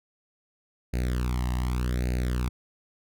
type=tone with flanger; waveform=sawtooth; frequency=61.74 Hz; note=B1; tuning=in tune; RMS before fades=-27 dBFS; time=0.93-2.49 s; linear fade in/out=10 ms; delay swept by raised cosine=0.45 to 1.04 ms; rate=0.85 Hz; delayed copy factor=+0.9; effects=none